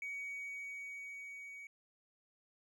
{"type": "tone with level ramp", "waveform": "triangle", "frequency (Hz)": 2253, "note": "C#7", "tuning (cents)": 28, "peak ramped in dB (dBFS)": [-37, -46], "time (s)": [0.02, 1.67], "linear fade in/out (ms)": 2, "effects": ["tanh soft clip ceiling -35 dBFS"]}